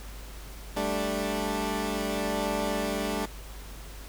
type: chord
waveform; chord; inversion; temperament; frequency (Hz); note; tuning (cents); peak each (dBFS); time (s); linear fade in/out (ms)
15% pulse; G suspended second; none; equal; 196 / 220 / 293.7; G3 / A3 / D4; 0 / 0 / 0; -26; 0.76-3.26; 10
effects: added 50 Hz sine -41 dBFS peak until 4.08 s + pink hiss -47 dBFS RMS until 4.08 s